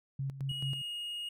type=tone with tremolo; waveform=sine; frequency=136.5 Hz; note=C#3; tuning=26 cents flat; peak=-32 dBFS; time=0.19-0.82 s; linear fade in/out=5 ms; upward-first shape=square; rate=4.6 Hz; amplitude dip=70%
type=tone with pitch glide; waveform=triangle; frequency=2896 to 2866 Hz; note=F#7 to F7; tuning=-38 to +44 cents; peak=-35 dBFS; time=0.49-1.29 s; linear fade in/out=5 ms; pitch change=-18 cents; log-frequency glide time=0.61-0.73 s
effects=none